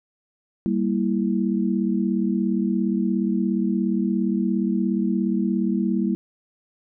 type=chord; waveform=sine; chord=E diminished; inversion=first; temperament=equal; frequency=196 / 233.1 / 329.6 Hz; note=G3 / Bb3 / E4; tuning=0 / 0 / 0 cents; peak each=-22 / -24 / -26 dBFS; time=0.66-6.15 s; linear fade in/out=0 ms; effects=none